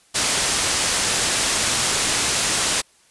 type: low-pass noise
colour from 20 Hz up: white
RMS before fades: -21 dBFS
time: 0.14-2.82 s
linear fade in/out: 20 ms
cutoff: 9600 Hz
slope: 24 dB/octave
effects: white hiss -56 dBFS RMS until 3.1 s + resampled to 24000 Hz